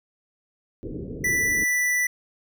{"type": "low-pass noise", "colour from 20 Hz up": "white", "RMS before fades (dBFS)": -34, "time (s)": [0.83, 1.64], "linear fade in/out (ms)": 0, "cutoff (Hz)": 450, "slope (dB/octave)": 48}
{"type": "tone", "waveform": "square", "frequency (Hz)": 1975.5, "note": "B6", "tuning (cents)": 0, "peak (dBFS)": -21, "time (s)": [1.24, 2.07], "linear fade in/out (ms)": 5}
{"effects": []}